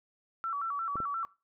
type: tone with vibrato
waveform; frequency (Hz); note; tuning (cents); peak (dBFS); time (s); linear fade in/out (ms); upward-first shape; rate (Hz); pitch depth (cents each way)
sine; 1237; D#6; -10; -31; 0.44-1.25; 0; square; 5.7; 140
type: clicks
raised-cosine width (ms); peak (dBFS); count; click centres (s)
2; -27; 2; 0.956 / 1.003
effects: noise-tail reverb RT60 0.3 s tail -21 dB re dry